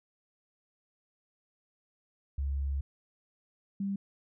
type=tone pair in turn; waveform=sine; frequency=69.3 / 197.6 Hz; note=C#2 / G3; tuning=0 / +14 cents; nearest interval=octave + tritone; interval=1814 cents; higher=second; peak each=-29 / -30 dBFS; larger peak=first; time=2.38-2.81 / 3.8-3.96 s; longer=first; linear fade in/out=5 ms; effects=none